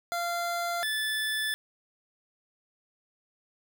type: tone pair in turn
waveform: 25% pulse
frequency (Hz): 691 / 1741.2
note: F5 / A6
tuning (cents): -19 / -19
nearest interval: octave + major third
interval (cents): 1600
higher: second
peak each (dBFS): -25 / -24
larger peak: second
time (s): 0.12-0.83 / 0.83-1.54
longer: neither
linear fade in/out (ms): 0
effects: none